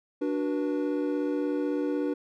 triangle chord, B minor, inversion first, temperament equal with one note detuned, 293.7 / 370 / 483.7 Hz, D4 / F#4 / B4, 0 / 0 / -36 cents, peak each -26 / -31 / -30 dBFS, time 0.21-2.14 s, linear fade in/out 10 ms, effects none

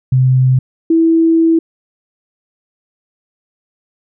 sine tone pair in turn, 129.3 / 327.7 Hz, C3 / E4, -20 / -10 cents, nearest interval octave + major third, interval 1610 cents, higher second, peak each -7 dBFS, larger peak neither, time 0.12-0.59 / 0.9-1.59 s, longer second, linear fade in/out 5 ms, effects none

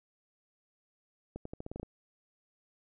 accelerating click train, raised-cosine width 2 ms, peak -27 dBFS, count 9, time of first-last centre 1.36-1.831 s, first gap 94 ms, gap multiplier 0.86, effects none

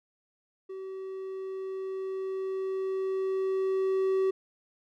triangle tone with level ramp, 381.7 Hz, G4, 46 cents flat, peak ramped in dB -35 to -21 dBFS, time 0.69-4.31 s, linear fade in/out 10 ms, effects none

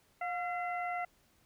harmonic tone with a mistuned harmonic, 682 Hz, F5, 41 cents flat, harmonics 1 / 2 / 3 / 4, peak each -35 / -42 / -41 / -54 dBFS, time 0.21-1.05 s, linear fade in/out 5 ms, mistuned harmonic 1, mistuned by +75 cents, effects pink hiss -69 dBFS RMS until 1.45 s

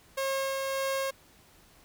sawtooth tone with tremolo, 540 Hz, C#5, 45 cents flat, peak -24 dBFS, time 0.17-1.11 s, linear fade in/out 10 ms, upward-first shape sine, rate 1.7 Hz, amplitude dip 25%, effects pink hiss -59 dBFS RMS until 1.84 s

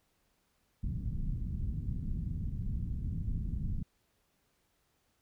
pink low-pass noise, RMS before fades -35 dBFS, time 0.83-3.83 s, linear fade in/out 10 ms, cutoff 190 Hz, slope 24 dB/octave, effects pink hiss -75 dBFS RMS until 5.21 s

